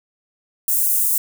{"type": "high-pass noise", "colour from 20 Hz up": "white", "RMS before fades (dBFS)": -18, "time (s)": [0.68, 1.18], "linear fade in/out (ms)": 2, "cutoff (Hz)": 8500, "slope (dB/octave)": 24, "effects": []}